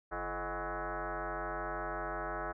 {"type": "tone with frequency modulation", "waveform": "sine", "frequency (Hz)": 337.4, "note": "E4", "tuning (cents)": 40, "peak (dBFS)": -35, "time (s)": [0.11, 2.53], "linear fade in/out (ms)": 20, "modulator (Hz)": 192, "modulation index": 6.6, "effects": []}